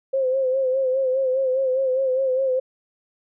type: tone with vibrato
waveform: sine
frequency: 524 Hz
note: C5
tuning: 2 cents sharp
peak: -18 dBFS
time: 0.13-2.6 s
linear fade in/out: 10 ms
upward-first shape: sine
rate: 4.9 Hz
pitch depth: 53 cents each way
effects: none